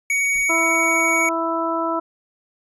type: tone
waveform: square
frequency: 2244 Hz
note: C#7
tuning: 21 cents sharp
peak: -18 dBFS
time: 0.1-1.29 s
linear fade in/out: 2 ms
type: noise with exponential decay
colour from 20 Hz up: brown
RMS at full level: -38 dBFS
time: 0.35-0.64 s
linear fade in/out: 5 ms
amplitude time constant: 62 ms
type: harmonic tone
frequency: 330 Hz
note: E4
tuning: 2 cents sharp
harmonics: 1 / 2 / 3 / 4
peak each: -25 / -25 / -25 / -25 dBFS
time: 0.49-2 s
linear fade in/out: 10 ms
effects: resampled to 24000 Hz